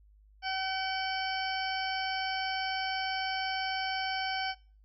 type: harmonic tone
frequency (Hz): 762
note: G5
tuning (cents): -49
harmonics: 1 / 2 / 3 / 4 / 6 / 7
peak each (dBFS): -34 / -37 / -39 / -40 / -42 / -42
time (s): 0.42-4.55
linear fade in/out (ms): 50
effects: noise-tail reverb RT60 0.4 s tail -23 dB re dry + added 51 Hz sine -57 dBFS peak until 4.84 s